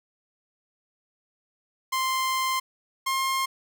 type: tone pair in turn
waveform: sawtooth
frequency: 1046.5 / 1064.8 Hz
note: C6 / C6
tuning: 0 / +30 cents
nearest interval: unison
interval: 30 cents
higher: second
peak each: -20 dBFS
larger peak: neither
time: 1.92-2.6 / 3.06-3.46 s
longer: first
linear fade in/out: 10 ms
effects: none